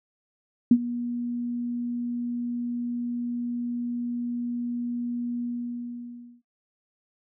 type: tone with ADSR envelope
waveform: sine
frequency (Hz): 240.5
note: B3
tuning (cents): -46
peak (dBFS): -10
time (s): 0.71-6.42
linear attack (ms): 4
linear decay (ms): 58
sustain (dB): -17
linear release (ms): 1000
effects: noise-tail reverb RT60 0.2 s tail -24 dB re dry